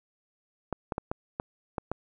clicks, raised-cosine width 1 ms, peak -16 dBFS, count 7, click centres 0.727 / 0.922 / 0.981 / 1.115 / 1.399 / 1.782 / 1.916 s, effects none

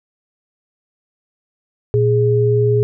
sine tone pair together, 117.62 / 415.3 Hz, A#2 / G#4, +16 / 0 cents, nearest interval octave + minor seventh, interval 2184 cents, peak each -14 dBFS, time 1.94-2.83 s, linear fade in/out 0 ms, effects none

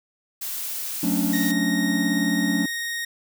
blue noise, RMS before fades -30 dBFS, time 0.41-1.52 s, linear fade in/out 10 ms
triangle chord, D major seventh, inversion first, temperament just, 183.54 / 220.2 / 275.3 / 293.7 Hz, F#3 / A3 / C#4 / D4, -14 / +2 / -12 / 0 cents, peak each -24 dBFS, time 1.03-2.66 s, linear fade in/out 5 ms
sawtooth tone, 1864.7 Hz, A#6, in tune, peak -23 dBFS, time 1.33-3.05 s, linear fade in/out 5 ms
effects none

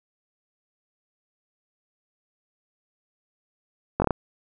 slowing click train, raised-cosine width 1 ms, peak -7 dBFS, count 5, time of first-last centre 4-4.107 s, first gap 20 ms, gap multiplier 1.2, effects none

